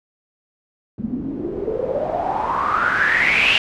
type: noise with low-pass filter sweep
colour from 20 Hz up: white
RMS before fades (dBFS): -20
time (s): 0.98-3.58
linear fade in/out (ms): 2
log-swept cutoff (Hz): 210 to 2900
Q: 9.5
effects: none